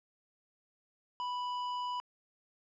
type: tone with hard clipping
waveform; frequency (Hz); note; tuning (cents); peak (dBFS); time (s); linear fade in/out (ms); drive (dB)
triangle; 987.8; B5; 0; -36; 1.2-2; 0; 14
effects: low-pass 5000 Hz 12 dB/octave